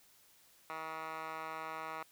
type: tone with band-pass filter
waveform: 10% pulse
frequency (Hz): 159.3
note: D#3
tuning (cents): +41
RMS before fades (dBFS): -43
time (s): 0.7-2.03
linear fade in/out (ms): 0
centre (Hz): 1400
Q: 3.3
effects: white hiss -65 dBFS RMS until 2.11 s